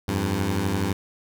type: beating tone pair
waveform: 15% pulse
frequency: 87.31 / 99.31 Hz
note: F2 / G2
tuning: 0 / +23 cents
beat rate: 12 Hz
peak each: -21 / -18 dBFS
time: 0.08-0.93 s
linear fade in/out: 5 ms
effects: none